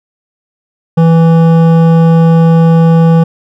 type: tone with hard clipping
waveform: triangle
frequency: 164.81 Hz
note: E3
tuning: in tune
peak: -5 dBFS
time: 0.97-3.24 s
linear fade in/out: 10 ms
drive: 16 dB
effects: none